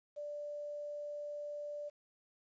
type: tone with quantisation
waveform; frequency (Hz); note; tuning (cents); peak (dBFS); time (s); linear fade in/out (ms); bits
sine; 587.3; D5; 0; -40; 0.16-1.9; 20; 11
effects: resampled to 16000 Hz

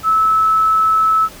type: tone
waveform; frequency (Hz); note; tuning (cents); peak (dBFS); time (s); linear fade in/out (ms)
sine; 1303; E6; -20; -10; 0.03-1.29; 50
effects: pink hiss -37 dBFS RMS until 1.4 s

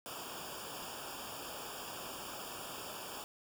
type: noise with comb filter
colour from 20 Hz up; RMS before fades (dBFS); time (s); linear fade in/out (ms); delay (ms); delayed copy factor
pink; -45; 0.06-3.24; 0; 0.49; -1
effects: none

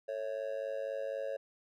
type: tone with amplitude modulation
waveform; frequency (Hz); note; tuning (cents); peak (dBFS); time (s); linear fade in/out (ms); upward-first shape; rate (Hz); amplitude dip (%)
triangle; 551; C#5; -11; -29; 0.08-1.37; 10; sine; 104; 90
effects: none

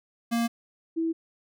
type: tone pair in turn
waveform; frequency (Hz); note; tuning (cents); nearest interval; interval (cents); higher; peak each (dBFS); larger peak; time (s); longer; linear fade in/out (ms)
square / sine; 233.1 / 327.5; A#3 / E4; 0 / -11; tritone; 589; second; -24; neither; 0.31-0.48 / 0.96-1.13; neither; 20
effects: none

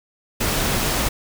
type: noise with amplitude modulation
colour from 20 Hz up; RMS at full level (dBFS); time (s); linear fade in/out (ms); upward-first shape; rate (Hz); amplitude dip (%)
pink; -20; 0.4-1.09; 10; sine; 273; 25
effects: none

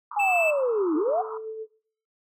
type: band-pass noise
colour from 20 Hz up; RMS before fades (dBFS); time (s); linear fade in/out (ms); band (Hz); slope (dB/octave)
white; -39; 0.11-1.38; 5; 890 to 1300; 96
type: linear two-way sweep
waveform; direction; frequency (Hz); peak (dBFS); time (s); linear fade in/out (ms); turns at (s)
sine; down then up; 840 to 293.7 to 767; -21; 0.16-1.22; 10; 0.96
type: tone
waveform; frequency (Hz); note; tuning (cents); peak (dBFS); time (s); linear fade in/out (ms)
triangle; 2637; E7; 0; -22; 0.19-0.51; 10
type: tone with tremolo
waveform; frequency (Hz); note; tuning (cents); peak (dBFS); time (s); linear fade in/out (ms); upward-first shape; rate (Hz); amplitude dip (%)
sine; 440; A4; 0; -30; 0.93-1.67; 50; sine; 7.6; 35
effects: noise-tail reverb RT60 0.5 s tail -18 dB re dry

